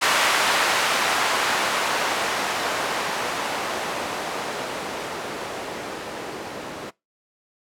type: noise with low-pass filter sweep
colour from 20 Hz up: violet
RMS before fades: -25 dBFS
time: 0.01-6.91 s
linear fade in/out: 20 ms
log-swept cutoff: 1200 to 360 Hz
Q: 0.75
effects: noise-tail reverb RT60 0.2 s tail -22 dB re dry